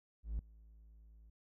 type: tone with ADSR envelope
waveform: triangle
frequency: 54.7 Hz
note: A1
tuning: 9 cents flat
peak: -31 dBFS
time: 0.23-1.3 s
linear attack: 160 ms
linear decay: 3 ms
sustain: -24 dB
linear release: 6 ms
effects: tanh soft clip ceiling -27 dBFS